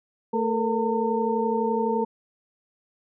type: tone cluster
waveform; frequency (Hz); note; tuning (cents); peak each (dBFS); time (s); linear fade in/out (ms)
sine; 223.1 / 438.1 / 469.9 / 907; A3 / A4 / A#4 / A#5; +24 / -7 / +14 / -48; -27; 0.33-2.05; 10
effects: none